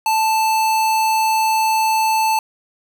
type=tone; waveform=square; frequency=880 Hz; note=A5; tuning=in tune; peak=-15 dBFS; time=0.06-2.39 s; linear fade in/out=2 ms; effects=none